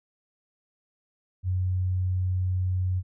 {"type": "tone", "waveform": "sine", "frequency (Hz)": 92, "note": "F#2", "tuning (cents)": -9, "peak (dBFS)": -23, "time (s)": [1.43, 3.03], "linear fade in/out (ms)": 50, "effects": []}